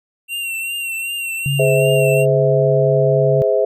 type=tone with vibrato; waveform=square; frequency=2739 Hz; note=F7; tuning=34 cents flat; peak=-22 dBFS; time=0.28-2.26 s; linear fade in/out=50 ms; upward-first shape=triangle; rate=2.6 Hz; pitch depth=47 cents each way
type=tone; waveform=sine; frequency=140.1 Hz; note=C#3; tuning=19 cents sharp; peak=-16 dBFS; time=1.46-3.42 s; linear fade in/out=0 ms
type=chord; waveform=sine; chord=Ab augmented; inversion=none; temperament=just; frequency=415.3 / 519.1 / 648.9 Hz; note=Ab4 / C5 / E5; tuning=0 / -14 / -27 cents; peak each=-17 dBFS; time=1.59-3.65 s; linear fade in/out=5 ms
effects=none